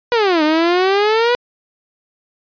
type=exponential two-way sweep; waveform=sawtooth; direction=down then up; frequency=493.9 to 300.7 to 493.9 Hz; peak=-8 dBFS; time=0.12-1.35 s; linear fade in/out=0 ms; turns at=0.43 s; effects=resampled to 11025 Hz